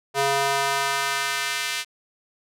square tone with high-pass filter sweep, 138.59 Hz, C#3, in tune, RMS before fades -24 dBFS, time 0.14-1.85 s, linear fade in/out 50 ms, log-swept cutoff 540 to 2400 Hz, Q 1.1, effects low-pass 12000 Hz 12 dB/octave

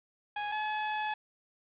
sawtooth tone pair in turn, 830.6 / 853.5 Hz, G#5 / G#5, 0 / +47 cents, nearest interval unison, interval 47 cents, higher second, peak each -29 / -27 dBFS, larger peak second, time 0.36-0.52 / 0.52-1.14 s, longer second, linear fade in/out 5 ms, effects resampled to 8000 Hz + 9-bit

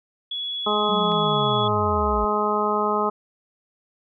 sine tone, 3378 Hz, G#7, 29 cents sharp, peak -26 dBFS, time 0.31-1.68 s, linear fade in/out 5 ms
harmonic tone, 210 Hz, G#3, 19 cents sharp, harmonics 1 / 2 / 3 / 4 / 5 / 6, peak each -29 / -25 / -29 / -27 / -26 / -25 dBFS, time 0.66-3.1 s, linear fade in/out 10 ms
sine linear sweep, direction down, 196 to 52 Hz, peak -26 dBFS, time 0.89-2.25 s, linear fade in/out 5 ms
click, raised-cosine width 0.3 ms, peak -25 dBFS, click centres 1.119 s
effects none

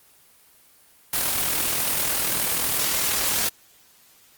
white noise with amplitude modulation, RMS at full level -21 dBFS, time 1.13-3.49 s, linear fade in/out 5 ms, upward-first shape sine, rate 40.4 Hz, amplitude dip 45%, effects white hiss -55 dBFS RMS until 4.37 s + Opus 24 kbps

